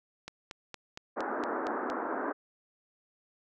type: click train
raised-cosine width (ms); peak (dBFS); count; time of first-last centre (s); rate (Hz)
0.2; -23; 8; 0.28-1.9; 4.32
type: band-pass noise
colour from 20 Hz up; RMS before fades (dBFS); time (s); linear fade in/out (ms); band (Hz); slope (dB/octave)
pink; -34; 1.16-2.33; 20; 250 to 1600; 48
effects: none